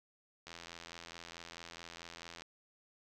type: click train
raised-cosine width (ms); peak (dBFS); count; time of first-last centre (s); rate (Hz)
0.2; -30; 166; 0.47-2.42; 84.6
effects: none